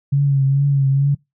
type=tone with vibrato; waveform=sine; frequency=138.59 Hz; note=C#3; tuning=in tune; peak=-12 dBFS; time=0.12-1.15 s; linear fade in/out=10 ms; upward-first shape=triangle; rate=2.3 Hz; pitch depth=49 cents each way; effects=noise-tail reverb RT60 0.2 s tail -25 dB re dry